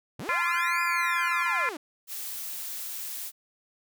sawtooth linear two-way sweep, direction up then down, 84 to 2489 to 271.8 Hz, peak -31 dBFS, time 0.19-1.77 s, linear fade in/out 5 ms, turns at 0.82 s
harmonic tone, 344.5 Hz, F4, 24 cents flat, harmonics 3 / 4 / 5 / 6 / 7, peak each -29 / -30 / -31 / -32 / -32 dBFS, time 0.29-1.69 s, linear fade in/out 0 ms
blue noise, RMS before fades -36 dBFS, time 2.07-3.32 s, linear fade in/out 50 ms
effects none

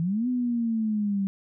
sine linear two-way sweep, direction up then down, 157.9 to 252.8 to 193.1 Hz, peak -23 dBFS, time 0-1.27 s, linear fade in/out 0 ms, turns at 0.28 s, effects none

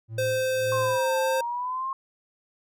triangle tone with tremolo, 112.3 Hz, A2, 36 cents sharp, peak -29 dBFS, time 0.08-1 s, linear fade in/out 50 ms, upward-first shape sine, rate 1.8 Hz, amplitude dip 85%
square tone with pitch glide, 519 to 525.9 Hz, C5 to C5, -14 to +9 cents, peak -24 dBFS, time 0.18-1.41 s, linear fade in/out 5 ms, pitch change +23 cents, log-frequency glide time 0.73-1.2 s
sine exponential two-way sweep, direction down then up, 1078 to 880 to 1078 Hz, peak -27 dBFS, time 0.72-1.93 s, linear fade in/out 2 ms, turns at 1.2 s
effects none

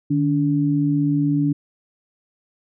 sine tone pair together, 150.8 / 286.8 Hz, D3 / D4, +46 / -41 cents, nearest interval major seventh, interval 1113 cents, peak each -20 / -18 dBFS, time 0.1-1.53 s, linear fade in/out 10 ms, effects none

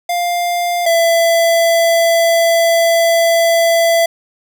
square tone pair in turn, 700 / 669.4 Hz, F5 / E5, +4 / +26 cents, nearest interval minor second, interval 78 cents, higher first, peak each -15 / -10 dBFS, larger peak second, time 0.09-0.86 / 0.86-4.06 s, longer second, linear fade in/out 5 ms, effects none

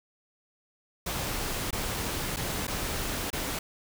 pink noise with dropouts, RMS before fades -32 dBFS, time 1.06-3.59 s, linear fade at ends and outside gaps 5 ms, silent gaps 1.708-1.727 / 2.362-2.368 / 2.67-2.678 / 3.304-3.329 s, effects none

